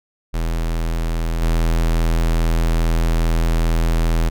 square tone with level steps, 41.2 Hz, E1, in tune, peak -19 / -15 dBFS, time 0.33-4.3 s, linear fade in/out 20 ms, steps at 1.41 s, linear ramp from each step 20 ms, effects none

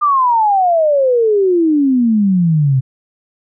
sine exponential sweep, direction down, 1216 to 127.3 Hz, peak -9 dBFS, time 0.01-2.81 s, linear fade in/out 20 ms, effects none

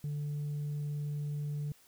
sine tone, 146.8 Hz, D3, in tune, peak -31 dBFS, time 0.04-1.72 s, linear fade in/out 2 ms, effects tanh soft clip ceiling -32 dBFS + white hiss -63 dBFS RMS until 1.87 s

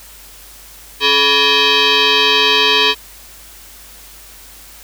sine tone with frequency modulation, 277.2 Hz, C#4, in tune, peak -9 dBFS, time 1-2.95 s, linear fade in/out 50 ms, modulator 706 Hz, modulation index 5.8, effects added 50 Hz sine -44 dBFS peak until 4.83 s + white hiss -39 dBFS RMS until 4.83 s

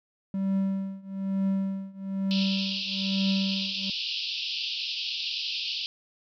triangle tone with tremolo, 193.7 Hz, G3, 20 cents flat, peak -20 dBFS, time 0.34-3.9 s, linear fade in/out 2 ms, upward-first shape triangle, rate 1.1 Hz, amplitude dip 95%
pink band-pass noise, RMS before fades -32 dBFS, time 2.31-5.86 s, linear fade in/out 0 ms, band 2600 to 5200 Hz, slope 96 dB/octave
effects none

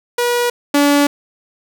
sawtooth tone pair in turn, 482.9 / 287.1 Hz, B4 / D4, -39 / -39 cents, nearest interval major sixth, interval 900 cents, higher first, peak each -10 / -6 dBFS, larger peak second, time 0.18-0.5 / 0.74-1.07 s, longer second, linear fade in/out 5 ms, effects none

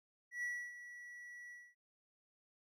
triangle tone with ADSR envelope, 1942 Hz, B6, 30 cents flat, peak -35 dBFS, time 0.31-1.75 s, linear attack 120 ms, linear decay 290 ms, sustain -13 dB, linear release 240 ms, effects none

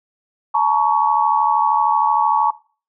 sine tone cluster, 862 / 935 / 1120 Hz, A5 / A#5 / C#6, -36 / +5 / +18 cents, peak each -18 dBFS, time 0.54-2.51 s, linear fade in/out 10 ms, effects noise-tail reverb RT60 0.4 s tail -20 dB re dry

